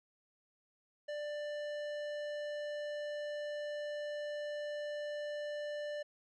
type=tone with tanh clipping; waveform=sine; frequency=591 Hz; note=D5; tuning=11 cents sharp; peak=-40 dBFS; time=1.08-6.03 s; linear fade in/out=10 ms; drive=15 dB; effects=none